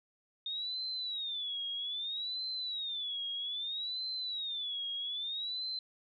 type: tone with vibrato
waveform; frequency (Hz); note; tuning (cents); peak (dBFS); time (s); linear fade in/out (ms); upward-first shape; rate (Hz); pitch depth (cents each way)
sine; 3660; A#7; -32; -35; 0.46-5.79; 2; sine; 0.62; 190
effects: none